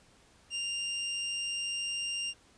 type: tone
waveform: sawtooth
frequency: 2794 Hz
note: F7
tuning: in tune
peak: -29 dBFS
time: 0.5-2.34 s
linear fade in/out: 50 ms
effects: pink hiss -62 dBFS RMS until 2.57 s + resampled to 22050 Hz